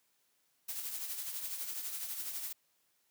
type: noise with tremolo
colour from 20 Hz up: blue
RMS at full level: -38 dBFS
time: 0.68-2.53 s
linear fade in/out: 10 ms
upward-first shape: triangle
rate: 12 Hz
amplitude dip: 55%
effects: white hiss -75 dBFS RMS until 3.1 s + high-pass 100 Hz 12 dB/octave